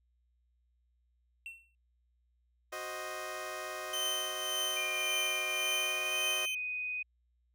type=tone with exponential decay; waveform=triangle; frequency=2708 Hz; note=E7; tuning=46 cents sharp; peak=-37 dBFS; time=1.46-1.75 s; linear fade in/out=1 ms; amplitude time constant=61 ms
type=chord; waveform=15% pulse; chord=C diminished; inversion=second; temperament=equal; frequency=370 / 523.3 / 622.3 Hz; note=Gb4 / C5 / Eb5; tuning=0 / 0 / 0 cents; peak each=-39 / -39 / -34 dBFS; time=2.72-6.46 s; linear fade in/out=10 ms
type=tone with tremolo; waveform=sawtooth; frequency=3079 Hz; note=G7; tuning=32 cents flat; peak=-28 dBFS; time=3.93-6.55 s; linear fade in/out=5 ms; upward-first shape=triangle; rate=1.8 Hz; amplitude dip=65%
type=tone with pitch glide; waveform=sine; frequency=2408 to 2494 Hz; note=D7 to D#7; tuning=+43 to +3 cents; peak=-34 dBFS; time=4.76-7.03 s; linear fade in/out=10 ms; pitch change=+60 cents; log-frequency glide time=5.53-6.25 s
effects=added 60 Hz sine -70 dBFS peak until 7.54 s